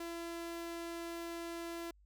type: tone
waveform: sawtooth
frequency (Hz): 337.7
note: E4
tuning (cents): +42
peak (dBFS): -37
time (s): 0-1.91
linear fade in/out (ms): 5
effects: added 50 Hz sine -62 dBFS peak until 2.05 s